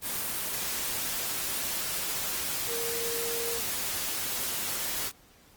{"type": "tone in noise", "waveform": "sine", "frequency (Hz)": 466.2, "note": "A#4", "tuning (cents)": 0, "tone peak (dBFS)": -34, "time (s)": [2.66, 3.61], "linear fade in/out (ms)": 50, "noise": "white", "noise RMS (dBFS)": -32, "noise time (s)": [0.01, 5.12], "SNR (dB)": -5, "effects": ["pink hiss -58 dBFS RMS until 5.56 s", "Opus 24 kbps"]}